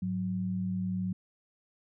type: tone pair together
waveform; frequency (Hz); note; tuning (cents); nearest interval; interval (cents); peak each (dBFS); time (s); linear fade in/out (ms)
sine; 103.55 / 184.5; G#2 / F#3; -5 / -5; minor seventh; 1000; -37 / -30; 0.02-1.13; 5
effects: none